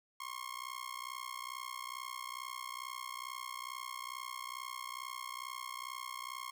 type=tone with amplitude modulation; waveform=sawtooth; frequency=1077 Hz; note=C6; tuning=50 cents sharp; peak=-34 dBFS; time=0.2-6.51 s; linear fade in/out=5 ms; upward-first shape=sine; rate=62.3 Hz; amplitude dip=95%; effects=none